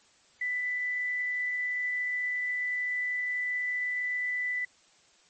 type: tone with quantisation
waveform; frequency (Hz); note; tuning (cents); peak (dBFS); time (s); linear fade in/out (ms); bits
sine; 1987; B6; +10; -28; 0.41-4.65; 5; 9
effects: white hiss -62 dBFS RMS until 5.29 s + MP3 32 kbps